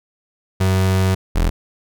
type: tone pair in turn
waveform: 35% pulse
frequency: 94.4 / 42.34 Hz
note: F#2 / E1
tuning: +35 / +47 cents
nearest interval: octave + major second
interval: 1388 cents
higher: first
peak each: -12 dBFS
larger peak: neither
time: 0.6-1.15 / 1.35-1.5 s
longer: first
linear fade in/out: 10 ms
effects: none